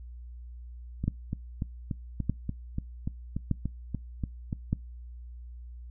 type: two click trains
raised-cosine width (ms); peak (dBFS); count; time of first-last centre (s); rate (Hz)
5; -18 / -13; 13 / 4; 1.04-4.528 / 1.08-4.73; 3.44 / 0.822
effects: noise-tail reverb RT60 0.2 s tail -24 dB re dry + added 60 Hz sine -41 dBFS peak until 5.9 s